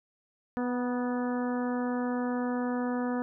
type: harmonic tone with a mistuned harmonic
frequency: 246.9 Hz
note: B3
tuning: in tune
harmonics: 1 / 2 / 3 / 4 / 5 / 6 / 7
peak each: -29 / -35 / -39 / -41 / -43 / -45 / -46 dBFS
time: 0.57-3.22 s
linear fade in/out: 0 ms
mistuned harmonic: 4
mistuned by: -23 cents
effects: none